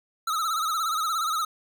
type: tone with vibrato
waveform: square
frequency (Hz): 1294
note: E6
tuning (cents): -32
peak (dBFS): -25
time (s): 0.27-1.45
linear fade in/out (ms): 5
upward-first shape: sine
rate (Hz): 17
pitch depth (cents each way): 86
effects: none